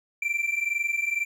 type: tone pair together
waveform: triangle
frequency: 2336 / 2358 Hz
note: D7 / D7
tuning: -10 / +6 cents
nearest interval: unison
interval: 16 cents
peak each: -27 / -25 dBFS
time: 0.22-1.25 s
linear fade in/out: 5 ms
effects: none